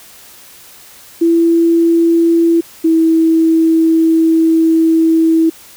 sine tone pair in turn, 334.4 / 324.9 Hz, E4 / E4, +25 / -25 cents, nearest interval unison, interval 50 cents, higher first, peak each -7 dBFS, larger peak neither, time 1.21-2.61 / 2.84-5.5 s, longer second, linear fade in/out 10 ms, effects white hiss -39 dBFS RMS until 5.76 s

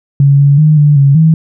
sine tone with pitch steps, 140.1 / 141.6 / 153.6 / 147.2 / 139.2 / 160 Hz, C#3 / C#3 / D#3 / D3 / C#3 / D#3, +19 / +37 / -22 / +4 / +8 / +49 cents, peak -3 dBFS, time 0.2-1.34 s, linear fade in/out 2 ms, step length 190 ms, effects none

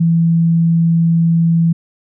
sine tone, 166.4 Hz, E3, 17 cents sharp, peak -9 dBFS, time 0-1.73 s, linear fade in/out 10 ms, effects none

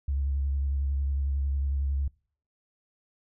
sine tone with vibrato, 69.3 Hz, C#2, in tune, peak -24 dBFS, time 0.08-2.08 s, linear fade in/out 5 ms, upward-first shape sine, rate 11 Hz, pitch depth 34 cents each way, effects noise-tail reverb RT60 0.5 s tail -26 dB re dry + tanh soft clip ceiling -20 dBFS

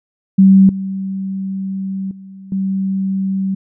sine tone with level steps, 192.5 Hz, G3, 31 cents flat, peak -4 / -19 / -32 / -15 dBFS, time 0.38-3.55 s, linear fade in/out 10 ms, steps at 0.69 / 2.11 / 2.52 s, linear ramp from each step 2 ms, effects none

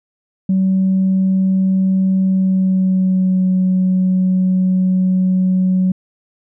sine tone with pitch glide, 189.6 to 185.59 Hz, F#3 to F#3, +43 to +6 cents, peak -10 dBFS, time 0.49-5.92 s, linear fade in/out 5 ms, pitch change -37 cents, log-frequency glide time 2.22-3.47 s, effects tanh soft clip ceiling -8 dBFS

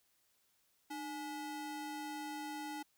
square ring-modulated tone, 572 Hz, D5, 46 cents flat, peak -39 dBFS, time 0.9-2.83 s, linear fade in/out 10 ms, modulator 269 Hz, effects white hiss -75 dBFS RMS until 2.97 s

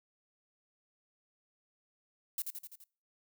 violet noise with echo, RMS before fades -35 dBFS, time 2.38-2.42 s, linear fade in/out 2 ms, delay 84 ms, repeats 5, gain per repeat -4 dB, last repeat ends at 2.84 s, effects noise-tail reverb RT60 0.4 s tail -23 dB re dry

